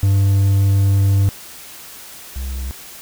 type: tone pair in turn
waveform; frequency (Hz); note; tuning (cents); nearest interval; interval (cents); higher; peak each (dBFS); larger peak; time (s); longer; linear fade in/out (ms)
triangle; 98.5 / 65.06; G2 / C2; +9 / -9; perfect fifth; 718; first; -9 / -20; first; 0.03-1.29 / 2.36-2.71; first; 0
effects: white hiss -37 dBFS RMS until 3.01 s